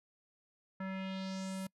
square tone with low-pass filter sweep, 190.4 Hz, F#3, 50 cents sharp, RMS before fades -40 dBFS, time 0.8-1.67 s, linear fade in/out 5 ms, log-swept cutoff 1600 to 12000 Hz, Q 2.4, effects noise-tail reverb RT60 0.1 s tail -25 dB re dry

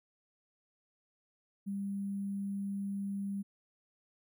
sine tone with sample-and-hold, 198.5 Hz, G3, 22 cents sharp, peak -34 dBFS, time 1.66-3.43 s, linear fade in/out 20 ms, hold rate 11025 Hz, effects none

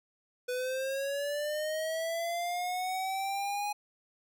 square linear sweep, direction up, 493.9 to 830.6 Hz, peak -32 dBFS, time 0.48-3.73 s, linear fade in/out 10 ms, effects none

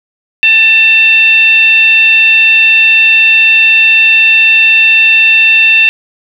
sine tone with frequency modulation, 2686 Hz, E7, 32 cents sharp, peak -3 dBFS, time 0.43-5.89 s, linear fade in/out 0 ms, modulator 920 Hz, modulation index 0.45, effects none

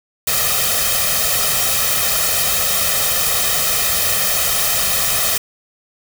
white noise with comb filter, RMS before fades -17 dBFS, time 0.27-5.38 s, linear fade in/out 5 ms, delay 1.6 ms, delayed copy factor +0.85, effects none

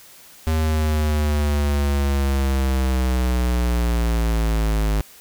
square linear sweep, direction down, 79.7 to 51.9 Hz, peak -18 dBFS, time 0.47-5.01 s, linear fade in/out 0 ms, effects white hiss -46 dBFS RMS until 5.2 s

